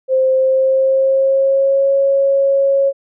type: tone with pitch glide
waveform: sine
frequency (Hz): 523.3 to 549.6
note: C5 to C#5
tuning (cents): 0 to -15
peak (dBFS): -10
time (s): 0.08-2.93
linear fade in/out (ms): 50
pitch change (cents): +85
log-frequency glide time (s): 0.33-1.91
effects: none